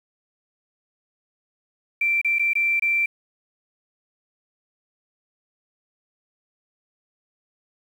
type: tone with dropouts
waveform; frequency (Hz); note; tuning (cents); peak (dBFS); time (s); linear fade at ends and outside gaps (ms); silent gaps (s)
sine; 2349; D7; 0; -18; 2.01-3.06; 5; 2.215-2.246 / 2.386-2.394 / 2.534-2.553 / 2.797-2.821
effects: 8-bit